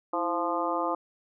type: harmonic tone with a mistuned harmonic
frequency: 174 Hz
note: F3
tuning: 6 cents flat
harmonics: 2 / 3 / 4 / 5 / 6 / 7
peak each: -33 / -33 / -33 / -33 / -33 / -33 dBFS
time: 0.13-0.95 s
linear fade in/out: 5 ms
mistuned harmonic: 2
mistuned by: -93 cents
effects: none